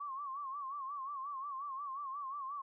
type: tone with vibrato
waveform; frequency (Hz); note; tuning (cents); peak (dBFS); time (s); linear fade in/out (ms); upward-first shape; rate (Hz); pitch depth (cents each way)
sine; 1108.7; C#6; 0; -39; 0-2.62; 10; sine; 5.6; 100
effects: none